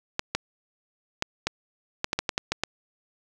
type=clicks; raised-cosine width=0.2 ms; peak=-7 dBFS; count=11; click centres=0.194 / 0.35 / 1.224 / 1.47 / 2.044 / 2.131 / 2.19 / 2.292 / 2.379 / 2.52 / 2.636 s; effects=none